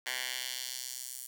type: tone with high-pass filter sweep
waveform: 10% pulse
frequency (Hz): 127.4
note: C3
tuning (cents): -46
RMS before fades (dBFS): -39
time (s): 0.06-1.27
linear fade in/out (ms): 10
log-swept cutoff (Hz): 1800 to 9200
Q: 1.1
effects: none

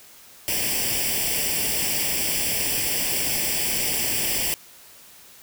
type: noise with comb filter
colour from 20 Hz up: white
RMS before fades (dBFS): -24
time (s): 0.48-4.54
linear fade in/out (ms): 0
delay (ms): 0.38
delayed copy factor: +0.8
effects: white hiss -48 dBFS RMS until 5.42 s

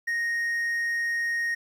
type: tone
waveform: triangle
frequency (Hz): 1864.7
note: A#6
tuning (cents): 0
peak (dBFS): -23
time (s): 0.07-1.55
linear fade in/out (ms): 10
effects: 10-bit

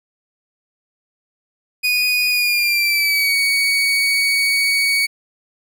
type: tone with pitch glide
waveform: 30% pulse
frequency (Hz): 2474 to 2243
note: D#7 to C#7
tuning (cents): -10 to +20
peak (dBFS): -12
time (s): 1.83-5.07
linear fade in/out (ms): 20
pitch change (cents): -170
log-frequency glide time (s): 2.29-3.34
effects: none

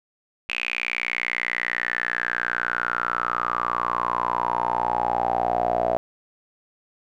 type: tone with band-pass filter sweep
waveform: sawtooth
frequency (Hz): 60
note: B1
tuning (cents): -49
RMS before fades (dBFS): -25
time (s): 0.49-5.97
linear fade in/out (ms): 0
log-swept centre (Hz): 2600 to 660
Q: 8.5
effects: none

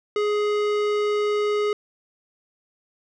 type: tone with tanh clipping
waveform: sine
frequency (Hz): 417.5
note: G#4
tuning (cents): +9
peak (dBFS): -22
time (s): 0.16-1.73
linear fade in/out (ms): 2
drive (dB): 18
effects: none

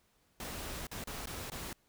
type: noise with dropouts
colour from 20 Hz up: pink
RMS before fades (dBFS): -42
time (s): 0.4-1.73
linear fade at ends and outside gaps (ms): 2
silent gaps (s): 0.869-0.914 / 1.04-1.072 / 1.258-1.271 / 1.5-1.518
effects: pink hiss -72 dBFS RMS until 1.88 s

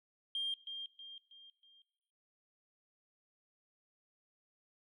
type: tone with echo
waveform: sine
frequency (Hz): 3200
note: G7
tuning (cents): +35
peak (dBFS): -33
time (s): 0.35-0.54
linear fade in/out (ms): 2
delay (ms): 320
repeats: 4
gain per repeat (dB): -7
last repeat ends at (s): 1.82
effects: noise-tail reverb RT60 1.0 s tail -18 dB re dry + tanh soft clip ceiling -30 dBFS

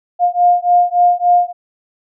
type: beating tone pair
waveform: sine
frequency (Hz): 706 / 709.5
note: F5 / F5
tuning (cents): +19 / +27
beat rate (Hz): 3.5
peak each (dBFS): -12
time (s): 0.19-1.53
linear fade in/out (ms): 50
effects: none

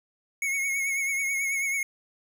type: tone with vibrato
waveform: square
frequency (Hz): 2196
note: C#7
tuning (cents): -17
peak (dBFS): -26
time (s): 0.42-1.83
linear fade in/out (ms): 2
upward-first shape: triangle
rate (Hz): 9.2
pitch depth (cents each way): 50
effects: none

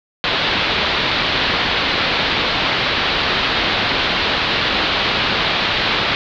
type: low-pass noise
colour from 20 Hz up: white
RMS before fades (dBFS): -18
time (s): 0.24-6.15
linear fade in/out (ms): 0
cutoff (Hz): 4200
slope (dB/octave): 48
effects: none

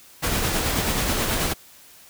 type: noise with tremolo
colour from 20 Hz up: pink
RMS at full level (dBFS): -22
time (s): 0.22-1.54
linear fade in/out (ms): 20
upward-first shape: sine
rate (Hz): 9.3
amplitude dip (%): 30
effects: white hiss -49 dBFS RMS until 2.09 s

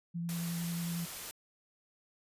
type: tone with vibrato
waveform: sine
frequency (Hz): 170.1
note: F3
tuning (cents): -45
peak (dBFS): -34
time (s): 0.14-1.06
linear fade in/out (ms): 20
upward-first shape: sine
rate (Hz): 11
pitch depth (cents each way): 12
type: noise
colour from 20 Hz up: white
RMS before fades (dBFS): -43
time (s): 0.29-1.31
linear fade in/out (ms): 0
effects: resampled to 32000 Hz

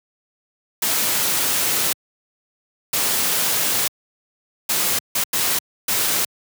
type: noise bursts at uneven times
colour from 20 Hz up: white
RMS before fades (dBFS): -20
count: 6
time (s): 0.82-1.93 / 2.93-3.88 / 4.69-4.99 / 5.15-5.24 / 5.33-5.59 / 5.88-6.25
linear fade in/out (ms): 5
effects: high-pass 100 Hz 12 dB/octave

